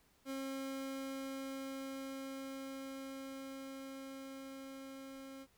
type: tone with level ramp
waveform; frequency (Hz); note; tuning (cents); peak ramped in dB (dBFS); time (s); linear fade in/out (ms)
30% pulse; 269.3; C#4; -50; -37 to -46; 0.25-5.47; 50
effects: pink hiss -71 dBFS RMS until 5.57 s